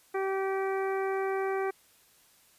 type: harmonic tone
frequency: 386.2 Hz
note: G4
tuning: 26 cents flat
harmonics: 1 / 2 / 3 / 4 / 5 / 6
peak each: -29 / -35 / -39 / -41 / -43 / -45 dBFS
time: 0.14-1.71 s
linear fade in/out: 10 ms
effects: white hiss -62 dBFS RMS until 2.58 s + resampled to 32000 Hz